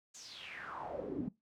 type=noise with band-pass filter sweep; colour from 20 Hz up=brown; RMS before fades=-43 dBFS; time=0.14-1.29 s; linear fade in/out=10 ms; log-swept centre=7200 to 210 Hz; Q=6; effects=noise-tail reverb RT60 0.2 s tail -21 dB re dry + high-pass 60 Hz 12 dB/octave

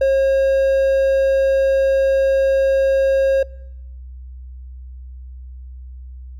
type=tone; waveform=triangle; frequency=540 Hz; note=C#5; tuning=45 cents flat; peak=-10 dBFS; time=0.01-3.43 s; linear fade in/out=5 ms; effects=noise-tail reverb RT60 0.9 s tail -25 dB re dry + added 63 Hz sine -32 dBFS peak until 6.39 s

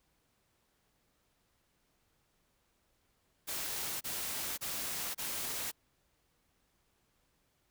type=noise bursts; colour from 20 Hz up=white; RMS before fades=-38 dBFS; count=4; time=3.47-5.717 s; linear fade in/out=20 ms; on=540 ms; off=29 ms; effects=pink hiss -75 dBFS RMS until 7.7 s

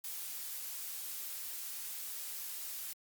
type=noise; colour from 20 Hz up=blue; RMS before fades=-42 dBFS; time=0.04-2.93 s; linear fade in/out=2 ms; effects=Opus 48 kbps

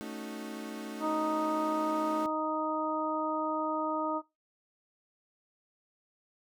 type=chord; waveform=35% pulse; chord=D# half-diminished seventh; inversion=second; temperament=equal; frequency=220 / 277.2 / 311.1 / 370 Hz; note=A3 / C#4 / D#4 / F#4; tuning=0 / 0 / 0 / 0 cents; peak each=-40 / -43 / -42 / -46 dBFS; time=0.01-2.26 s; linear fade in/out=0 ms
type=harmonic tone; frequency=311.1 Hz; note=D#4; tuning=in tune; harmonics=1 / 2 / 3 / 4; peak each=-35 / -35 / -35 / -35 dBFS; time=1-4.22 s; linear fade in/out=50 ms
effects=noise-tail reverb RT60 0.2 s tail -20 dB re dry

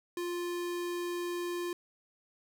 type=tone; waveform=square; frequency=350 Hz; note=F4; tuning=4 cents sharp; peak=-34 dBFS; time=0.17-1.73 s; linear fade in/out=2 ms; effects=none

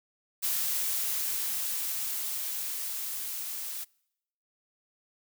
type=noise with level ramp; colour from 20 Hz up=blue; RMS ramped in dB=-29 to -37 dBFS; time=0.42-3.85 s; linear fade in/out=20 ms; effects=noise-tail reverb RT60 0.8 s tail -26 dB re dry

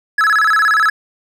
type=tone with vibrato; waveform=triangle; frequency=1485 Hz; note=F#6; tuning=6 cents sharp; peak=-8 dBFS; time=0.18-0.9 s; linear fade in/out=5 ms; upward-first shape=square; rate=17 Hz; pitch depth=220 cents each way; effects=none

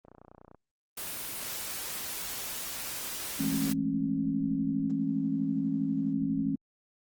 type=click train; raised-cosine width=1 ms; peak=-36 dBFS; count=16; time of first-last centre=0.05-0.547 s; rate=30.2 Hz
type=noise; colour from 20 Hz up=white; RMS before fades=-37 dBFS; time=0.97-3.73 s; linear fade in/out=5 ms
type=chord; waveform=sine; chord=A major seventh; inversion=second; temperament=equal with one note detuned; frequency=164.81 / 207.7 / 220 / 272.3 Hz; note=E3 / G#3 / A3 / C#4; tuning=0 / 0 / 0 / -31 cents; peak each=-35 / -34 / -35 / -29 dBFS; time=3.39-6.56 s; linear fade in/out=10 ms
effects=Opus 24 kbps

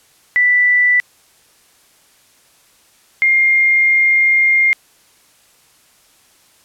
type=tone pair in turn; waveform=sine; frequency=1975.5 / 2119 Hz; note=B6 / C7; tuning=0 / +21 cents; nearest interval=minor second; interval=121 cents; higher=second; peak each=-9 dBFS; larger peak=neither; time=0.36-1 / 3.22-4.73 s; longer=second; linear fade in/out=0 ms; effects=white hiss -52 dBFS RMS until 6.64 s + low-pass 12000 Hz 12 dB/octave

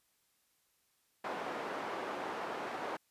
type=band-pass noise; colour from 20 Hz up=white; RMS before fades=-40 dBFS; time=1.24-2.97 s; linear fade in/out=5 ms; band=320 to 1000 Hz; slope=12 dB/octave; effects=white hiss -75 dBFS RMS until 3.1 s + resampled to 32000 Hz

